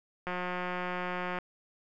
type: click train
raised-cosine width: 0.5 ms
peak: -20 dBFS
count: 202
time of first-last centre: 0.27-1.387 s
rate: 180 Hz
effects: none